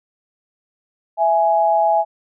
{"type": "tone pair together", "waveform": "sine", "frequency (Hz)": [662, 834.1], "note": ["E5", "G#5"], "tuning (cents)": [7, 7], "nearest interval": "major third", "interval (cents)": 400, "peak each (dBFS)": [-16, -15], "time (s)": [1.17, 2.05], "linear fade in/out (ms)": 50, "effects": []}